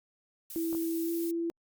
violet noise, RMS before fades -41 dBFS, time 0.5-1.31 s, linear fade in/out 2 ms
sine tone with pitch glide, 330 to 336 Hz, E4 to E4, +2 to +33 cents, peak -29 dBFS, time 0.56-1.5 s, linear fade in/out 0 ms, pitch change +31 cents, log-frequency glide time 1.03-1.11 s
clicks, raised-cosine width 1 ms, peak -31 dBFS, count 2, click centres 0.729 / 0.749 s
effects Opus 48 kbps

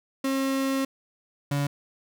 35% pulse tone pair in turn, 269.2 / 142.6 Hz, C4 / C#3, +49 / +49 cents, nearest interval major seventh, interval 1100 cents, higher first, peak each -22 dBFS, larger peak neither, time 0.24-0.85 / 1.51-1.67 s, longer first, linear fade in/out 5 ms, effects none

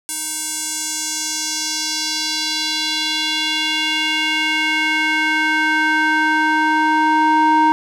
square tone with band-pass filter sweep, 311.1 Hz, D#4, in tune, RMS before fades -18 dBFS, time 0.09-7.72 s, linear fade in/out 0 ms, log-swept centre 9200 to 930 Hz, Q 2.2, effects none

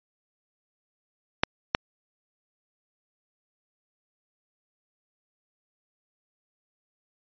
clicks, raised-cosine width 0.3 ms, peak -3 dBFS, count 2, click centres 1.435 / 1.749 s, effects resampled to 11025 Hz

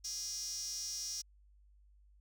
sawtooth tone with high-pass filter, 411.8 Hz, G#4, 15 cents flat, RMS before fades -41 dBFS, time 0.04-1.22 s, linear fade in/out 10 ms, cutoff 5600 Hz, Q 9.7, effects added 50 Hz sine -61 dBFS peak until 2.2 s

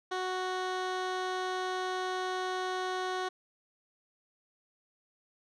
15% pulse tone with low-pass filter, 370 Hz, F#4, in tune, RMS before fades -34 dBFS, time 0.11-3.29 s, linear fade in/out 10 ms, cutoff 4800 Hz, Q 0.83, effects none

